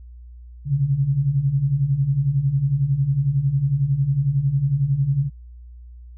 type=beating tone pair; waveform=sine; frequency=130.81 / 141.81 Hz; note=C3 / C#3; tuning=0 / +40 cents; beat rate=11 Hz; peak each=-23 / -18 dBFS; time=0.65-5.3 s; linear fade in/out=50 ms; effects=added 60 Hz sine -38 dBFS peak until 6.17 s